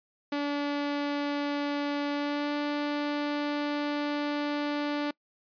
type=tone with pitch glide; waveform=sawtooth; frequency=288.2 to 292.4 Hz; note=D4 to D4; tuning=-33 to -7 cents; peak=-24 dBFS; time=0.32-5.11 s; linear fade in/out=5 ms; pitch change=+26 cents; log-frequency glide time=2.11-2.54 s; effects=noise-tail reverb RT60 0.1 s tail -24 dB re dry + resampled to 11025 Hz